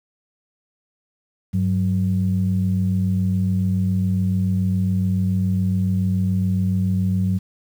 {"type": "tone pair together", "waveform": "sine", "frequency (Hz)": [98.5, 185.6], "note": ["G2", "F#3"], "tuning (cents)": [9, 6], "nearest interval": "major seventh", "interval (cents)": 1097, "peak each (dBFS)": -19, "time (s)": [1.53, 7.39], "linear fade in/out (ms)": 20, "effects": ["tanh soft clip ceiling -10 dBFS", "8-bit"]}